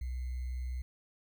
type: tone with sample-and-hold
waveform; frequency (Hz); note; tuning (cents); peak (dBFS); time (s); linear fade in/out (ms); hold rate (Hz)
sine; 62.7; B1; +27; -34; 0.01-0.82; 5; 2100
effects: none